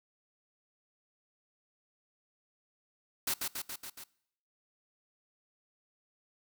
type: noise with echo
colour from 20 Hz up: white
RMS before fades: -32 dBFS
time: 3.27-3.34 s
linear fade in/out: 5 ms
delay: 140 ms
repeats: 5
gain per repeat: -3 dB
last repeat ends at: 4.04 s
effects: noise-tail reverb RT60 0.7 s tail -22 dB re dry